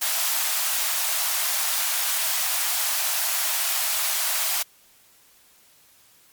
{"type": "high-pass noise", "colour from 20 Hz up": "white", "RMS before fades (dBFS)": -24, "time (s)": [0.01, 4.63], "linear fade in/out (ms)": 10, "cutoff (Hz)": 610, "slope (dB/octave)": 96, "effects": ["white hiss -56 dBFS RMS until 6.32 s", "MP3 96 kbps"]}